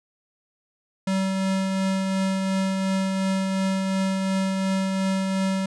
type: tone with tremolo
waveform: square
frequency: 191.5 Hz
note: G3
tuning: 40 cents flat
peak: -21 dBFS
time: 1.07-5.66 s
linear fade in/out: 5 ms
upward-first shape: triangle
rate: 2.8 Hz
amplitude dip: 30%
effects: resampled to 22050 Hz